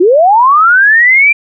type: linear sweep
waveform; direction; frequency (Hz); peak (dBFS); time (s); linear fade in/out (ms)
sine; up; 329.6 to 2386; -3; 0-1.33; 10
effects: none